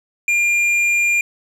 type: tone with tanh clipping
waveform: triangle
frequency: 2400 Hz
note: D7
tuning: 37 cents sharp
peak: -15 dBFS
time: 0.28-1.21 s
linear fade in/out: 2 ms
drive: 11 dB
effects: none